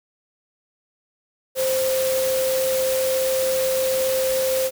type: tone in noise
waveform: sine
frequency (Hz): 523.3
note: C5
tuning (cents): 0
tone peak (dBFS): -19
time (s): 1.55-4.71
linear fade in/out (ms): 50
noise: white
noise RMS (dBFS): -28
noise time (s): 1.55-4.71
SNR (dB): +6
effects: none